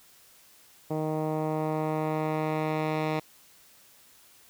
10% pulse tone with low-pass filter sweep, 155.56 Hz, D#3, in tune, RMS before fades -29 dBFS, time 0.9-3.2 s, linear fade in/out 10 ms, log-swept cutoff 680 to 3200 Hz, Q 0.81, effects white hiss -57 dBFS RMS until 4.49 s

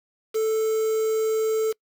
triangle tone with quantisation, 439.8 Hz, A4, 1 cent flat, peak -18 dBFS, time 0.34-1.73 s, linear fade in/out 20 ms, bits 6, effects noise-tail reverb RT60 0.1 s tail -26 dB re dry

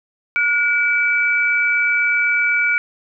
sine tone pair together, 1444.3 / 2304 Hz, F#6 / D7, -42 / -34 cents, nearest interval minor sixth, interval 808 cents, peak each -18 / -16 dBFS, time 0.36-2.78 s, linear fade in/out 0 ms, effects none

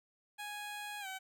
15% pulse tone with pitch glide, 830 to 761.1 Hz, G#5 to F#5, -1 to +49 cents, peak -35 dBFS, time 0.38-1.19 s, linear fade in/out 20 ms, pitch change -150 cents, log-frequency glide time 1-1.07 s, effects none

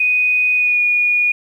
sine tone with pitch glide, 2489 to 2448 Hz, D#7 to D#7, 0 to -29 cents, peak -12 dBFS, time 0-1.32 s, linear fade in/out 5 ms, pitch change -29 cents, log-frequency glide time 0.55-0.8 s, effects 8-bit

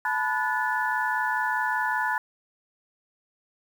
sine tone cluster, 867 / 992 / 1465 / 1736 Hz, A5 / B5 / F#6 / A6, -26 / +7 / -18 / -24 cents, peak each -29 dBFS, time 0.05-2.18 s, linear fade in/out 2 ms, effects 8-bit

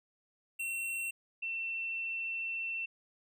square / sine tone pair in turn, 2718 / 2693 Hz, F7 / E7, -48 / +36 cents, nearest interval unison, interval 16 cents, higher first, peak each -35 / -34 dBFS, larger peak second, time 0.59-1.11 / 1.42-2.86 s, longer second, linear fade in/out 10 ms, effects none

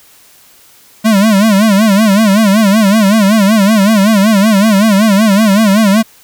square tone with vibrato, 207.8 Hz, G#3, 1 cent sharp, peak -6 dBFS, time 1.04-6.03 s, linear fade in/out 20 ms, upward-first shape sine, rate 5.3 Hz, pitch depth 140 cents each way, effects white hiss -43 dBFS RMS until 6.23 s

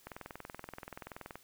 click train, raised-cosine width 0.5 ms, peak -28 dBFS, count 28, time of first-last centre 0.07-1.356 s, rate 21 Hz, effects white hiss -63 dBFS RMS until 1.43 s

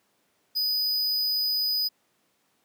square tone, 4978 Hz, D#8, in tune, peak -24 dBFS, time 0.55-1.89 s, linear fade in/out 20 ms, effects pink hiss -69 dBFS RMS until 2.64 s + high-pass 200 Hz 12 dB/octave

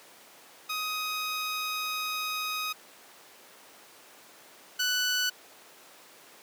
15% pulse tone pair in turn, 1255 / 1488.6 Hz, D#6 / F#6, +15 / +10 cents, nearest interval minor third, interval 295 cents, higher second, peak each -24 / -19 dBFS, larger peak second, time 0.69-2.73 / 4.79-5.3 s, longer first, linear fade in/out 10 ms, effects pink hiss -52 dBFS RMS until 6.42 s + high-pass 400 Hz 12 dB/octave

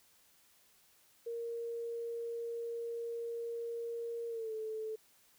sine tone with pitch glide, 466.2 to 437.5 Hz, A#4 to A4, 0 to -10 cents, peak -37 dBFS, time 1.26-4.96 s, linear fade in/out 10 ms, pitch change -110 cents, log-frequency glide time 4.28-4.53 s, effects white hiss -67 dBFS RMS until 5.38 s

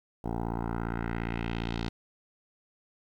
10% pulse tone with low-pass filter sweep, 57.3 Hz, A#1, 29 cents flat, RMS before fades -33 dBFS, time 0.24-1.89 s, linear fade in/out 5 ms, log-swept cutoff 700 to 4400 Hz, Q 2, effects 10-bit

